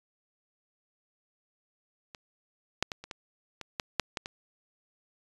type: clicks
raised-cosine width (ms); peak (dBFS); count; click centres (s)
0.2; -26 / -8 / -17 / -26 / -21 / -22 / -13 / -7 / -15 / -20; 10; 2.148 / 2.826 / 2.918 / 3.04 / 3.112 / 3.613 / 3.798 / 3.997 / 4.172 / 4.259
effects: resampled to 24000 Hz